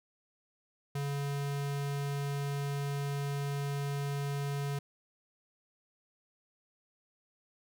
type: tone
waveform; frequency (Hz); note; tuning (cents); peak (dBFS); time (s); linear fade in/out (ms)
square; 141.5; C#3; +36; -33; 0.95-4.79; 5
effects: none